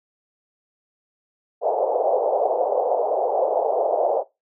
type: band-pass noise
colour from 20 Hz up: pink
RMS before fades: -21 dBFS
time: 1.61-4.24 s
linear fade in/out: 50 ms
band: 460 to 780 Hz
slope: 48 dB/octave
effects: noise-tail reverb RT60 0.2 s tail -19 dB re dry